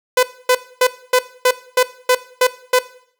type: tone bursts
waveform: sawtooth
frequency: 503 Hz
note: B4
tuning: 32 cents sharp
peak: -6 dBFS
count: 9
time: 0.17-2.79 s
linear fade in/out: 5 ms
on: 60 ms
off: 260 ms
effects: noise-tail reverb RT60 0.6 s tail -17 dB re dry